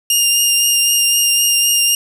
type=tone with vibrato; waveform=15% pulse; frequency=2813 Hz; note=F7; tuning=12 cents sharp; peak=-4 dBFS; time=0.1-1.95 s; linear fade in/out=2 ms; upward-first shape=triangle; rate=3.9 Hz; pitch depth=17 cents each way; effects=7-bit